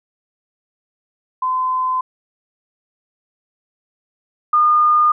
sine tone pair in turn, 1025 / 1217.4 Hz, C6 / D#6, -36 / -38 cents, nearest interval minor third, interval 298 cents, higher second, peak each -16 / -10 dBFS, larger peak second, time 1.42-2.01 / 4.53-5.12 s, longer neither, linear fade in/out 5 ms, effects none

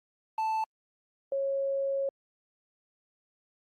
triangle / sine tone pair in turn, 880 / 548.2 Hz, A5 / C#5, 0 / -19 cents, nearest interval minor sixth, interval 819 cents, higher first, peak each -25 / -27 dBFS, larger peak first, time 0.38-0.64 / 1.32-2.09 s, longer second, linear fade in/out 2 ms, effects Opus 24 kbps

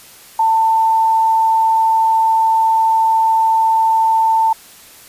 sine tone, 893 Hz, A5, 25 cents sharp, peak -10 dBFS, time 0.39-4.53 s, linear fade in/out 5 ms, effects white hiss -41 dBFS RMS until 5.08 s + resampled to 32000 Hz

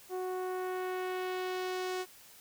sawtooth tone with low-pass filter sweep, 368.8 Hz, F#4, 6 cents flat, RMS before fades -36 dBFS, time 0.09-2.06 s, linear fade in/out 50 ms, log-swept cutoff 820 to 8100 Hz, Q 0.88, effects white hiss -56 dBFS RMS until 2.4 s

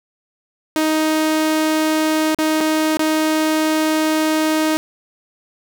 sawtooth tone with dropouts, 312.6 Hz, D#4, 8 cents sharp, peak -11 dBFS, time 0.76-4.77 s, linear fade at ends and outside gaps 0 ms, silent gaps 2.347-2.387 / 2.605-2.61 / 2.971-2.994 s, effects none

